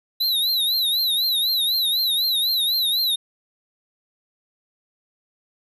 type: tone with vibrato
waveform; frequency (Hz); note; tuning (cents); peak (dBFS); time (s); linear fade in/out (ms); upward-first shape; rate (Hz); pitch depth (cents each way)
square; 3914; B7; -16; -19; 0.2-3.16; 10; triangle; 4; 140
effects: none